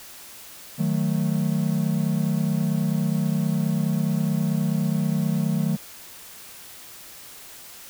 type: chord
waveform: triangle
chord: D# diminished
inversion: none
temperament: equal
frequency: 155.56 / 185 / 220 Hz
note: D#3 / F#3 / A3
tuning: 0 / 0 / 0 cents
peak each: -22 / -23 / -24 dBFS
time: 0.78-5.77 s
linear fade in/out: 20 ms
effects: white hiss -43 dBFS RMS until 7.89 s